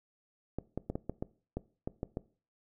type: clicks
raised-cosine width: 2 ms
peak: -21 dBFS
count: 10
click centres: 0.586 / 0.776 / 0.9 / 0.955 / 1.096 / 1.225 / 1.57 / 1.875 / 2.031 / 2.171 s
effects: noise-tail reverb RT60 0.4 s tail -20 dB re dry